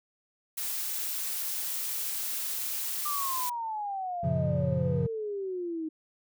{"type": "noise", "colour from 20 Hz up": "blue", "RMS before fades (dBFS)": -33, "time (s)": [0.57, 3.5], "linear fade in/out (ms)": 10}
{"type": "exponential sweep", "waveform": "sine", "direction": "down", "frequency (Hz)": [1200, 311.1], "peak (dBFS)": -31, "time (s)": [3.05, 5.89], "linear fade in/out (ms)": 10}
{"type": "chord", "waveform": "triangle", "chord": "Gb major seventh", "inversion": "none", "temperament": "equal", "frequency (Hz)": [92.5, 116.54, 138.59, 174.61], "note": ["Gb2", "Bb2", "Db3", "F3"], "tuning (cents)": [0, 0, 0, 0], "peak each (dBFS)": [-32, -33, -27, -29], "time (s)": [4.23, 5.07], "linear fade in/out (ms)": 10}
{"effects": []}